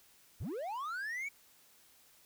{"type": "linear sweep", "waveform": "triangle", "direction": "up", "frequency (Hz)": [51.91, 2297], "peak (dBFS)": -35, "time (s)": [0.4, 1.29], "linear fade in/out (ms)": 10, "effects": ["white hiss -64 dBFS RMS until 2.25 s"]}